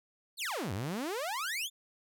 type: exponential two-way sweep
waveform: sawtooth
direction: down then up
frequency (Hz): 4699 to 88.5 to 3662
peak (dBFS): -30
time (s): 0.37-1.7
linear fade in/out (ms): 50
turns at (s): 0.73
effects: none